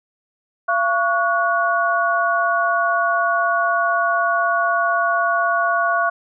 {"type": "tone cluster", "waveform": "sine", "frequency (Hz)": [683, 1121, 1458], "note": ["F5", "C#6", "F#6"], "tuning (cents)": [-39, 19, -26], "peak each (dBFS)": -20, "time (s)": [0.68, 6.1], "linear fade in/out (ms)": 10, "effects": []}